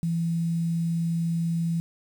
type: tone with quantisation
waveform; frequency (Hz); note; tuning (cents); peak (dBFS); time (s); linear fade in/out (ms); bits
sine; 167.2; E3; +25; -23; 0.03-1.8; 0; 8
effects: none